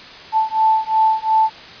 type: beating tone pair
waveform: sine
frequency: 878 / 880.8 Hz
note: A5 / A5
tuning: -4 / +2 cents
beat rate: 2.8 Hz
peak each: -16 dBFS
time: 0.32-1.5 s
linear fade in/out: 50 ms
effects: white hiss -37 dBFS RMS until 1.8 s + resampled to 11025 Hz